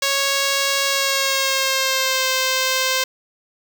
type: tone with pitch glide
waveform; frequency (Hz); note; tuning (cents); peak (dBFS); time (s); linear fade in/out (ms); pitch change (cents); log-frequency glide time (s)
5% pulse; 552 to 521; C#5 to C5; -7 to -7; -6; 0.02-3.04; 5; -100; 0.88-2.29
effects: none